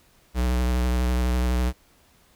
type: tone with vibrato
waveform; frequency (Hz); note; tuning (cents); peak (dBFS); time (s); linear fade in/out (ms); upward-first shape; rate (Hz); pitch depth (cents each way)
square; 61.74; B1; 0; -21; 0.34-1.73; 50; sine; 12; 35
effects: pink hiss -59 dBFS RMS until 2.35 s